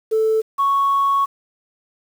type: tone pair in turn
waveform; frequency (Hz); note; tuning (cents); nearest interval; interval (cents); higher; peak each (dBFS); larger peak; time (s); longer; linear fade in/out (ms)
sine; 440 / 1108.7; A4 / C#6; 0 / 0; octave + major third; 1600; second; -13; neither; 0.11-0.42 / 0.58-1.26; second; 20
effects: tanh soft clip ceiling -10 dBFS + 7-bit